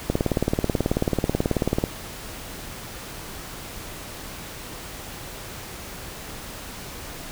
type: click train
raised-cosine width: 2 ms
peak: -7 dBFS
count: 33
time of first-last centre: 0.1-1.839 s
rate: 18.4 Hz
effects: pink hiss -37 dBFS RMS until 7.31 s